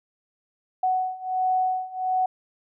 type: beating tone pair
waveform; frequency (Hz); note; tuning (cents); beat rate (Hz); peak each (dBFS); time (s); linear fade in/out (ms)
sine; 743 / 744.4; F#5 / F#5; +7 / +10; 1.4; -26 / -24; 0.83-2.26; 5
effects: none